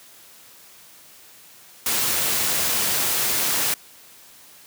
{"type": "noise", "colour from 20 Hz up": "white", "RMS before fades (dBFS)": -22, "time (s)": [1.86, 3.74], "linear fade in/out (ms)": 2, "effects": ["white hiss -48 dBFS RMS until 4.66 s", "high-pass 80 Hz 12 dB/octave"]}